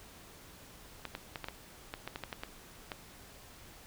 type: clicks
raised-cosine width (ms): 0.3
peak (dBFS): -22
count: 12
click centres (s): 1.053 / 1.151 / 1.358 / 1.443 / 1.485 / 1.939 / 2.076 / 2.159 / 2.237 / 2.328 / 2.435 / 2.918
effects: pink hiss -54 dBFS RMS until 3.86 s